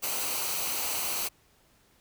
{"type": "noise with comb filter", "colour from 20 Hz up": "white", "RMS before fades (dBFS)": -31, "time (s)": [0.02, 1.29], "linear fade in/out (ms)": 20, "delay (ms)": 0.57, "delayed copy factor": -0.5, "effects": ["pink hiss -64 dBFS RMS until 2 s"]}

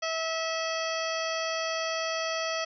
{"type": "harmonic tone", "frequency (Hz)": 649, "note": "E5", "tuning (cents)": -27, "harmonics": [1, 2, 3, 4, 5, 7, 8, 9], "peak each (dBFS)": [-32, -35, -37, -38, -39, -40, -41, -42], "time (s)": [0.02, 2.65], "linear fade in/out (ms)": 10, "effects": []}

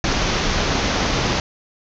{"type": "low-pass noise", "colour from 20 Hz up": "pink", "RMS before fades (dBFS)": -20, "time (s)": [0.04, 1.4], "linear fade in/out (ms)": 2, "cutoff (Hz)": 6500, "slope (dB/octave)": 96, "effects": []}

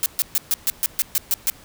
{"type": "noise bursts", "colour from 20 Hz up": "blue", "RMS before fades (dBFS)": -19, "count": 10, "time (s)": [0.03, 1.5], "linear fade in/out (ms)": 0, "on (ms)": 30, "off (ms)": 130, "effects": ["pink hiss -47 dBFS RMS until 1.64 s"]}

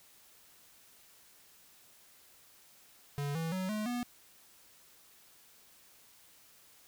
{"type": "tone with pitch steps", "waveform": "square", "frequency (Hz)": [143.1, 163.43, 186.65, 213.2, 243.5], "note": ["D3", "E3", "F#3", "G#3", "B3"], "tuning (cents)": [-45, -15, 15, 46, -24], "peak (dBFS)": -34, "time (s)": [3.18, 4.03], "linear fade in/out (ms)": 0, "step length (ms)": 170, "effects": ["white hiss -61 dBFS RMS until 6.87 s"]}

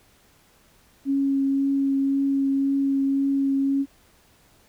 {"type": "tone with vibrato", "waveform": "sine", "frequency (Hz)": 274.5, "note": "C#4", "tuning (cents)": -17, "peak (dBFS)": -19, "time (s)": [1.05, 3.86], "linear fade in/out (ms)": 50, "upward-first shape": "triangle", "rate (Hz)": 1.9, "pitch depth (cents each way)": 12, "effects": ["pink hiss -58 dBFS RMS until 4.68 s"]}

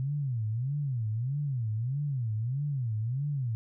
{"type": "tone with vibrato", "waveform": "sine", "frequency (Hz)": 125.7, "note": "B2", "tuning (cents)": 31, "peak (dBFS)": -28, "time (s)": [0, 3.55], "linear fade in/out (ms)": 0, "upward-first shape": "sine", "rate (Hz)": 1.6, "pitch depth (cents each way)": 270, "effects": []}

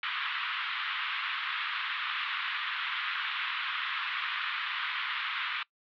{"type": "band-pass noise", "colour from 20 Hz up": "pink", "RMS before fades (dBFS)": -34, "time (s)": [0.03, 5.63], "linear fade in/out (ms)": 2, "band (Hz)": [1100, 3600], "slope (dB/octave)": 48, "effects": ["noise-tail reverb RT60 0.1 s tail -22 dB re dry"]}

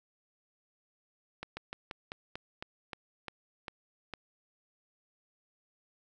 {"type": "slowing click train", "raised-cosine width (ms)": 0.3, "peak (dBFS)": -23, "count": 11, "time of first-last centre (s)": [1.43, 4.137], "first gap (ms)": 140, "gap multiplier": 1.14, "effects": []}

